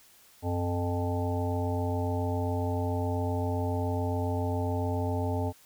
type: harmonic tone with a mistuned harmonic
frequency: 87.31 Hz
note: F2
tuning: in tune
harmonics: 1 / 3 / 5 / 7 / 9 / 10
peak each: -29 / -34 / -36 / -37 / -39 / -39 dBFS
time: 0.42-5.53 s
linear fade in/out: 50 ms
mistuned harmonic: 1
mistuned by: +120 cents
effects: white hiss -58 dBFS RMS until 5.65 s